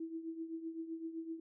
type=tone with tremolo; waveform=sine; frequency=326.7 Hz; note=E4; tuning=15 cents flat; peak=-37 dBFS; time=0-1.4 s; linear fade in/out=5 ms; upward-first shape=triangle; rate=7.8 Hz; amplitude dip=75%; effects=none